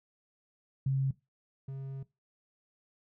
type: tone pair in turn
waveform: sine / triangle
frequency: 134.8 / 135.39 Hz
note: C#3 / C#3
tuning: -48 / -40 cents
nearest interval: unison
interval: 8 cents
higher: second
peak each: -26 / -35 dBFS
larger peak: first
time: 0.86-1.11 / 1.68-2.03 s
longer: second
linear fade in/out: 5 ms
effects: noise-tail reverb RT60 0.2 s tail -18 dB re dry